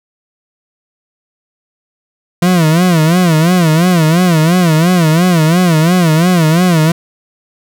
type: tone with vibrato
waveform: 40% pulse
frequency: 168.7 Hz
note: E3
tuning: 40 cents sharp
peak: -6 dBFS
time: 2.42-6.92 s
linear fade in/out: 5 ms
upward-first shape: sine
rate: 2.9 Hz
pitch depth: 150 cents each way
effects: none